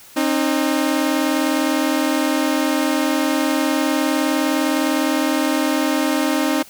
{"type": "tone pair together", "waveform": "sawtooth", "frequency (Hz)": [267.6, 307.3], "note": ["C4", "D#4"], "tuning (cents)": [39, -21], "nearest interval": "major second", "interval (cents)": 240, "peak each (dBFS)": [-16, -15], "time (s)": [0.16, 6.63], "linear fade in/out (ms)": 10, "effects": ["white hiss -44 dBFS RMS until 6.69 s"]}